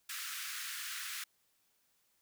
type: high-pass noise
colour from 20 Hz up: pink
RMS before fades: -42 dBFS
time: 0.09-1.24 s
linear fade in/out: 5 ms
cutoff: 1300 Hz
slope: 48 dB/octave
effects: white hiss -75 dBFS RMS until 2.21 s